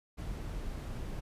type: noise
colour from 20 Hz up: brown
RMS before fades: -39 dBFS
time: 0.17-1.21 s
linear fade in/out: 20 ms
effects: resampled to 32000 Hz